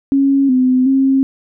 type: tone with pitch steps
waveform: sine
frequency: 274.9 / 255.4 / 268.4 Hz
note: C#4 / C4 / C4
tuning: -14 / -42 / +44 cents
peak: -9 dBFS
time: 0.12-1.23 s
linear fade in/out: 0 ms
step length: 370 ms
effects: none